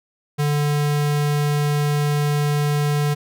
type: tone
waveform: square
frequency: 146.83 Hz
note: D3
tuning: in tune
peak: -18 dBFS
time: 0.38-3.15 s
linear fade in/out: 20 ms
effects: none